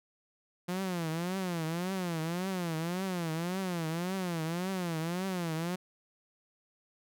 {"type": "tone with vibrato", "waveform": "sawtooth", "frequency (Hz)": 174.61, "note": "F3", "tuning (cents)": 0, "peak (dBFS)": -28, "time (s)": [0.68, 5.76], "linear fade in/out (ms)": 10, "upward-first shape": "triangle", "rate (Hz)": 1.8, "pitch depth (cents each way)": 190, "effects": []}